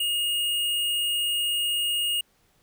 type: tone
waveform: square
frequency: 2856 Hz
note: F7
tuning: 38 cents sharp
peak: -24 dBFS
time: 0-2.21 s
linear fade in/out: 5 ms
effects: pink hiss -65 dBFS RMS until 2.62 s